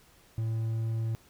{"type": "tone", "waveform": "triangle", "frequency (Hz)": 112.6, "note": "A2", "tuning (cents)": 40, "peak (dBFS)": -26, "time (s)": [0.38, 1.15], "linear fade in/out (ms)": 0, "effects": ["pink hiss -60 dBFS RMS until 1.29 s"]}